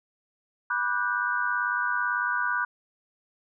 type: chord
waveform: sine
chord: G major seventh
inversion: first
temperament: just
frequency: 980 / 1176 / 1470 / 1568 Hz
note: B5 / D6 / F#6 / G6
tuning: -14 / +2 / -12 / 0 cents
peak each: -31 / -32 / -27 / -31 dBFS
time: 0.7-2.65 s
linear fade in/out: 5 ms
effects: none

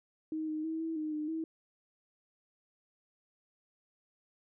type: tone with pitch steps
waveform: sine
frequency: 314.1 / 309.5 / 321.2 / 324.9 / 308.6 / 303.7 / 321.8 Hz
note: D#4 / D#4 / E4 / E4 / D#4 / D#4 / E4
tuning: +16 / -9 / -45 / -25 / -14 / -42 / -42 cents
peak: -33 dBFS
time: 0.32-1.44 s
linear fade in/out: 2 ms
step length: 160 ms
effects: none

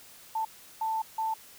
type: tone bursts at uneven times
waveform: sine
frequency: 886 Hz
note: A5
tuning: 12 cents sharp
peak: -27 dBFS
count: 3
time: 0.35-0.45 / 0.81-1.02 / 1.18-1.34 s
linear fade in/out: 5 ms
effects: white hiss -52 dBFS RMS until 1.58 s

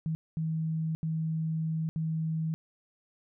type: tone bursts at uneven times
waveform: sine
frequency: 160 Hz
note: D#3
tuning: 49 cents sharp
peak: -28 dBFS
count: 4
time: 0.06-0.15 / 0.37-0.95 / 1.03-1.89 / 1.96-2.54 s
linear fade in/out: 0 ms
effects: none

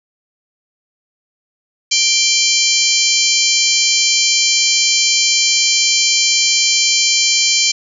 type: harmonic tone with a mistuned harmonic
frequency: 784 Hz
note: G5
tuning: in tune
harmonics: 3 / 4 / 5 / 6 / 7 / 8 / 9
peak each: -19 / -19 / -19 / -19 / -19 / -19 / -19 dBFS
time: 1.91-7.72 s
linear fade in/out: 10 ms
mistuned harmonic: 5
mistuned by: +100 cents
effects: none

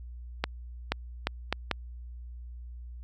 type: accelerating click train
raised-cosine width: 0.3 ms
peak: -10 dBFS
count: 5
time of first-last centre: 0.44-1.713 s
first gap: 480 ms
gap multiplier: 0.73
effects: added 60 Hz sine -40 dBFS peak until 3.03 s

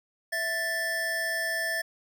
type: tone pair together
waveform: square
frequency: 657.5 / 1762 Hz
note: E5 / A6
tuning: -5 / +2 cents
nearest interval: octave + perfect fourth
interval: 1707 cents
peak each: -35 / -29 dBFS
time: 0.32-1.82 s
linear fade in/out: 10 ms
effects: none

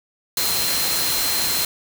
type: tone in noise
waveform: sine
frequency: 4137 Hz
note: C8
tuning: 20 cents flat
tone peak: -25 dBFS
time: 0.37-1.65 s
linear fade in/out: 2 ms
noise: white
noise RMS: -22 dBFS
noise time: 0.37-1.65 s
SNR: -6 dB
effects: none

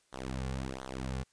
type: tone with flanger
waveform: sawtooth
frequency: 65.41 Hz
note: C2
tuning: in tune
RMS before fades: -38 dBFS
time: 0.12-1.24 s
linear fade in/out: 20 ms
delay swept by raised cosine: 0.39 to 3.19 ms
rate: 1.4 Hz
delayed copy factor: -1
effects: white hiss -71 dBFS RMS until 1.32 s + resampled to 22050 Hz

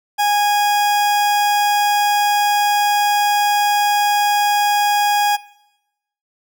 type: tone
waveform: 40% pulse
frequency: 825 Hz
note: G#5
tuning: 12 cents flat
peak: -13 dBFS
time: 0.18-5.37 s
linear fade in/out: 20 ms
effects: noise-tail reverb RT60 0.9 s tail -20 dB re dry

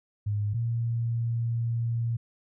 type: tone pair in turn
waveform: sine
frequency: 103.83 / 116.55 Hz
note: G#2 / A#2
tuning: 0 / 0 cents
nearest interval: major second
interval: 200 cents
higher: second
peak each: -25 dBFS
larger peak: neither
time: 0.26-0.54 / 0.54-2.17 s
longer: second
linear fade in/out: 10 ms
effects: none

